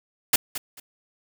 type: noise with echo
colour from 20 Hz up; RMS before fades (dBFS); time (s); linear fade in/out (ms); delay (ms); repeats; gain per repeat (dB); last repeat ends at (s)
white; -17; 0.33-0.36; 5; 220; 2; -13; 0.8
effects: none